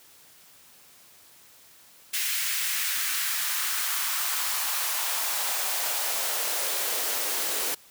white noise with high-pass filter sweep, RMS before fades -28 dBFS, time 2.13-7.75 s, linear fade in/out 10 ms, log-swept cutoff 2100 to 370 Hz, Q 1.6, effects white hiss -54 dBFS RMS until 7.9 s + high-pass 60 Hz 12 dB/octave

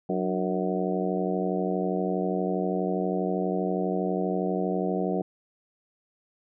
harmonic tone with a mistuned harmonic, 92.4 Hz, F#2, 2 cents flat, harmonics 2 / 3 / 4 / 5 / 6 / 7 / 8, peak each -29 / -33 / -31 / -32 / -37 / -34 / -35 dBFS, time 0.09-5.22 s, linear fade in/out 5 ms, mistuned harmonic 3, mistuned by +94 cents, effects none

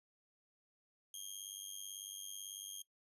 15% pulse tone with amplitude modulation, 3229 Hz, G#7, 49 cents flat, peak -35 dBFS, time 1.14-2.82 s, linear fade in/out 2 ms, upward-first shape sine, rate 98.1 Hz, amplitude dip 80%, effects noise-tail reverb RT60 0.1 s tail -18 dB re dry + resampled to 32000 Hz

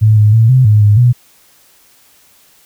sine tone with pitch steps, 108.4 / 105.9 / 112.7 / 129.3 / 106.1 / 103.9 / 122.4 Hz, A2 / G#2 / A2 / C3 / G#2 / G#2 / B2, -25 / +34 / +42 / -20 / +38 / +1 / -15 cents, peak -4 dBFS, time 0.01-1.13 s, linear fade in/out 20 ms, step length 160 ms, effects white hiss -48 dBFS RMS until 2.65 s

